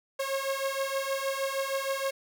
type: beating tone pair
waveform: sawtooth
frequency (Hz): 540 / 546.4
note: C#5 / C#5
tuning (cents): -45 / -25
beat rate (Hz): 6.4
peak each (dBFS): -28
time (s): 0.19-2.11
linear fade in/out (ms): 10
effects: none